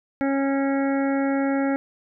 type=harmonic tone; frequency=274.4 Hz; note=C#4; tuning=17 cents flat; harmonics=1 / 2 / 3 / 5 / 6 / 7 / 8; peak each=-21 / -27 / -31 / -35 / -37 / -38 / -39 dBFS; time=0.21-1.76 s; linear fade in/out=0 ms; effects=none